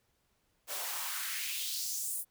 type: noise with high-pass filter sweep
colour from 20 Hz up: white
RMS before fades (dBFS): -37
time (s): 0.67-2.25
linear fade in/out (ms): 50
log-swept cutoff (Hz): 500 to 11000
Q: 2.2
effects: pink hiss -75 dBFS RMS until 2.3 s